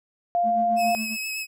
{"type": "tone", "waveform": "sine", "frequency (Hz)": 698.5, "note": "F5", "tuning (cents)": 0, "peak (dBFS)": -19, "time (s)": [0.35, 0.95], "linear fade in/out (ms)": 0}
{"type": "tone with tremolo", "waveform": "triangle", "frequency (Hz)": 220, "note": "A3", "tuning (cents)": 0, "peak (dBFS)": -25, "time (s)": [0.43, 1.17], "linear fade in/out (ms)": 50, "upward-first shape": "sine", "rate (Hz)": 7.3, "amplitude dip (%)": 70}
{"type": "tone with vibrato", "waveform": "sawtooth", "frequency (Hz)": 2572, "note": "E7", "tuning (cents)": -43, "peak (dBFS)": -25, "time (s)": [0.76, 1.47], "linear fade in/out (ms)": 50, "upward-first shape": "triangle", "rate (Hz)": 8.4, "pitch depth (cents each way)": 25}
{"effects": []}